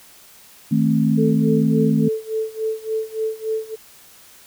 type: chord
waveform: sine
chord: A diminished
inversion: second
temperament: just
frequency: 158.4 / 220 / 264 Hz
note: Eb3 / A3 / C4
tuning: +31 / 0 / +16 cents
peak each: -19 / -17 / -21 dBFS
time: 0.71-2.09 s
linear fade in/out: 10 ms
type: tone with tremolo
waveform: sine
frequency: 440 Hz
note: A4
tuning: in tune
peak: -18 dBFS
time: 1.17-3.76 s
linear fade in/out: 20 ms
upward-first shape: sine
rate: 3.5 Hz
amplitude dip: 90%
effects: white hiss -47 dBFS RMS until 4.46 s